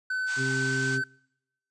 triangle tone with pitch glide, 1514 to 1530.7 Hz, F#6 to G6, +39 to -42 cents, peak -25 dBFS, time 0.1-1.04 s, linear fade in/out 5 ms, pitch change +19 cents, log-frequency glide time 0.2-0.92 s
white band-pass noise, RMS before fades -40 dBFS, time 0.26-0.99 s, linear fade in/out 50 ms, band 730 to 8300 Hz, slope 96 dB/octave
harmonic tone, 132.4 Hz, C3, 21 cents sharp, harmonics 1 / 2 / 3, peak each -30 / -33 / -35 dBFS, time 0.36-1.03 s, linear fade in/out 50 ms
effects noise-tail reverb RT60 0.8 s tail -25 dB re dry + resampled to 24000 Hz

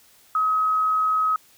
sine tone, 1272 Hz, D#6, 38 cents sharp, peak -18 dBFS, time 0.35-1.36 s, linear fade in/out 2 ms, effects white hiss -55 dBFS RMS until 1.57 s

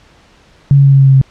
sine tone with pitch steps, 140 / 138.95 / 137.91 / 136.88 / 135.86 / 134.84 / 133.83 Hz, C#3 / C#3 / C#3 / C#3 / C#3 / C#3 / C3, +18 / +4 / -9 / -22 / -34 / -48 / +39 cents, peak -3 dBFS, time 0.71-1.214 s, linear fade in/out 0 ms, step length 72 ms, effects pink hiss -46 dBFS RMS until 1.3 s + low-pass 5000 Hz 12 dB/octave

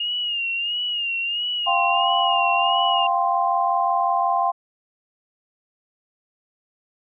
sine tone with vibrato, 2835 Hz, F7, 25 cents sharp, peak -22 dBFS, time 0-3.07 s, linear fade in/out 5 ms, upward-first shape sine, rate 1.5 Hz, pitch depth 66 cents each way
sine chord, F suspended second, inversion none, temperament equal, 698.5 / 784 / 1046.5 Hz, F5 / G5 / C6, 0 / 0 / 0 cents, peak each -22 dBFS, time 1.66-4.52 s, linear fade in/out 20 ms
effects none

